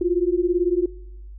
sine beating tone pair, 343.7 / 361.7 Hz, F4 / F#4, -28 / -39 cents, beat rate 18 Hz, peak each -21 dBFS, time 0.01-0.86 s, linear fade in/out 5 ms, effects noise-tail reverb RT60 0.8 s tail -20 dB re dry + added 50 Hz sine -36 dBFS peak until 1.38 s

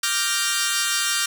10% pulse chord, G minor seventh, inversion second, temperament equal, 1174.7 / 1396.9 / 1568 / 1864.7 Hz, D6 / F6 / G6 / Bb6, 0 / 0 / 0 / 0 cents, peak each -20 / -17 / -17 / -17 dBFS, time 0.03-1.26 s, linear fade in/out 5 ms, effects none

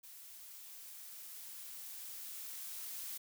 blue noise with level ramp, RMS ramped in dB -54 to -44 dBFS, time 0.03-3.18 s, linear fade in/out 10 ms, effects none

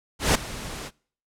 pink noise with ADSR envelope, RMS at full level -17 dBFS, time 0.19-0.91 s, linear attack 160 ms, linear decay 7 ms, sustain -18 dB, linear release 48 ms, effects noise-tail reverb RT60 0.5 s tail -25 dB re dry + low-pass 10000 Hz 12 dB/octave

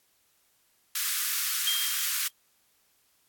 white high-pass noise, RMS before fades -29 dBFS, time 0.95-2.28 s, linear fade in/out 5 ms, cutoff 1200 Hz, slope 48 dB/octave
sine tone with exponential decay, 3210 Hz, G7, 40 cents sharp, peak -23 dBFS, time 1.67-2.32 s, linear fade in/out 2 ms, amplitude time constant 140 ms
effects white hiss -68 dBFS RMS until 3.28 s + AAC 64 kbps

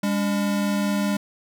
square tone pair together, 201.9 / 286.6 Hz, G#3 / D4, -49 / -42 cents, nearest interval tritone, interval 607 cents, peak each -22 / -30 dBFS, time 0.03-1.17 s, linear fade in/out 5 ms, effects none

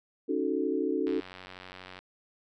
sine chord, D# half-diminished seventh, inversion third, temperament equal, 277.2 / 311.1 / 370 / 440 Hz, C#4 / D#4 / F#4 / A4, 0 / 0 / 0 / 0 cents, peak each -32 dBFS, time 0.28-1.21 s, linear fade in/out 20 ms
click train, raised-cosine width 0.3 ms, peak -28 dBFS, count 86, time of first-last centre 1.07-1.99 s, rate 92.4 Hz
effects none

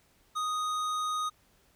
sine tone with hard clipping, 1244.5 Hz, D#6, in tune, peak -31 dBFS, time 0.35-1.3 s, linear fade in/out 20 ms, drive 13 dB, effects pink hiss -66 dBFS RMS until 1.75 s

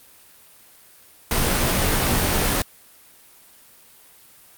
pink noise with comb filter, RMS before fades -20 dBFS, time 1.31-2.62 s, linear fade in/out 2 ms, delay 19 ms, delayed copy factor -0.6, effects white hiss -50 dBFS RMS until 4.57 s + Opus 32 kbps

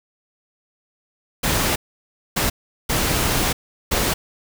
pink noise bursts at uneven times, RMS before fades -20 dBFS, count 4, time 1.43-1.76 / 2.36-2.5 / 2.89-3.53 / 3.91-4.14 s, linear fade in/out 10 ms, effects none

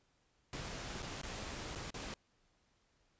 pink noise with dropouts, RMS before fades -44 dBFS, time 0.53-2.14 s, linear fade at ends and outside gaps 1 ms, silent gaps 1.023-1.027 / 1.215-1.233 / 1.751-1.757 / 1.905-1.942 s, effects pink hiss -75 dBFS RMS until 3.19 s + resampled to 16000 Hz

